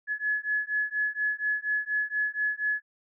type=beating tone pair; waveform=sine; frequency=1700 / 1704.2 Hz; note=G#6 / G#6; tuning=+40 / +44 cents; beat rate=4.2 Hz; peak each=-29 dBFS; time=0.07-2.82 s; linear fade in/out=50 ms; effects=none